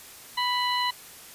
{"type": "harmonic tone with a mistuned harmonic", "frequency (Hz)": 987.8, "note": "B5", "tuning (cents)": 0, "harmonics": [1, 2, 3, 4], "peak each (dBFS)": [-26, -31, -31, -31], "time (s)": [0.37, 0.91], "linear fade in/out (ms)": 10, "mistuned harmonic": 4, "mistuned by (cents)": 44, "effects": ["white hiss -46 dBFS RMS until 1.34 s", "resampled to 32000 Hz"]}